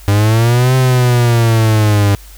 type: linear two-way sweep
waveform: 45% pulse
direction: up then down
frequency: 99.7 to 130.6 to 99.7 Hz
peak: -8 dBFS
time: 0.08-2.15 s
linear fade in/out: 0 ms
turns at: 0.75 s
effects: added 50 Hz sine -34 dBFS peak until 2.37 s + white hiss -41 dBFS RMS until 2.37 s